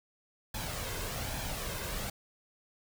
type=noise with flanger; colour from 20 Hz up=pink; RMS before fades=-37 dBFS; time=0.54-2.1 s; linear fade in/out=5 ms; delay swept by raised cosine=1.2 to 1.95 ms; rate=1.2 Hz; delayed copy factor=+0.5; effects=none